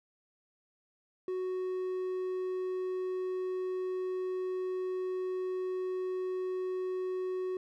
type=tone; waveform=triangle; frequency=370 Hz; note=F#4; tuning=in tune; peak=-30 dBFS; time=1.28-7.57 s; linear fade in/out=2 ms; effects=none